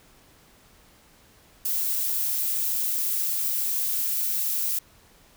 violet noise, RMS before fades -26 dBFS, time 1.65-4.79 s, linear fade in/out 5 ms, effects pink hiss -56 dBFS RMS until 5.36 s

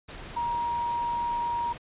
sine tone in noise, 946 Hz, A#5, 25 cents sharp, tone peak -26 dBFS, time 0.36-1.73 s, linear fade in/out 10 ms, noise pink, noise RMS -42 dBFS, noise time 0.08-1.78 s, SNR +13 dB, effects resampled to 8000 Hz

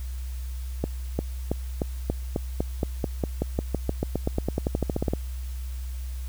accelerating click train, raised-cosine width 2 ms, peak -11 dBFS, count 28, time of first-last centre 0.84-5.135 s, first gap 350 ms, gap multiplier 0.93, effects added 63 Hz sine -30 dBFS peak until 6.28 s + white hiss -50 dBFS RMS until 6.28 s

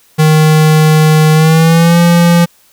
square tone with pitch glide, 155.56 to 171.61 Hz, D#3 to F3, 0 to -30 cents, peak -5 dBFS, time 0.18-2.46 s, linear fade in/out 20 ms, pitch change +170 cents, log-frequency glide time 1.33-1.99 s, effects white hiss -48 dBFS RMS until 2.72 s

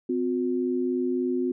sine tone pair together, 256.5 / 360 Hz, C4 / F#4, -34 / -47 cents, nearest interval tritone, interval 587 cents, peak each -26 dBFS, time 0.09-1.52 s, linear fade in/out 5 ms, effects none

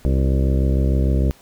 harmonic tone with a mistuned harmonic, 66.6 Hz, C2, 31 cents sharp, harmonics 1 / 2 / 3 / 4 / 5 / 6 / 7 / 8 / 9, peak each -16 / -22 / -26 / -28 / -30 / -32 / -33 / -34 / -35 dBFS, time 0.05-1.31 s, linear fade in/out 0 ms, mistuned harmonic 6, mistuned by -49 cents, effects pink hiss -50 dBFS RMS until 1.41 s

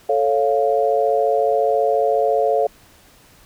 sine chord, A augmented, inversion none, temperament equal, 440 / 554.4 / 698.5 Hz, A4 / C#5 / E#5, 0 / 0 / 0 cents, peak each -19 dBFS, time 0.09-2.67 s, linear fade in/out 5 ms, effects pink hiss -50 dBFS RMS until 3.45 s

